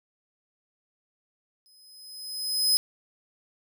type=tone with exponential growth; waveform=sawtooth; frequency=5060 Hz; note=D#8; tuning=28 cents sharp; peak=-15 dBFS; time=1.66-2.77 s; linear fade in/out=0 ms; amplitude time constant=240 ms; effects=none